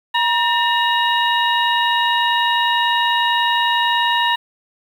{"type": "harmonic tone with a mistuned harmonic", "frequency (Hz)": 951, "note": "A#5", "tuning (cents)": 34, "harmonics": [1, 2, 3, 4], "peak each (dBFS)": [-17, -20, -22, -23], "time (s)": [0.14, 4.36], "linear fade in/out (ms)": 10, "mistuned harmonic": 2, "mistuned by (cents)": -85, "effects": ["7-bit"]}